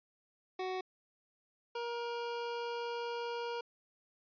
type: tone pair in turn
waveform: 25% pulse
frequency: 372.2 / 472.5 Hz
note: F#4 / A#4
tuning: +10 / +23 cents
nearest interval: major third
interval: 413 cents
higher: second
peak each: -32 / -33 dBFS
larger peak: first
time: 0.59-0.81 / 1.75-3.61 s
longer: second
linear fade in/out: 5 ms
effects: resampled to 11025 Hz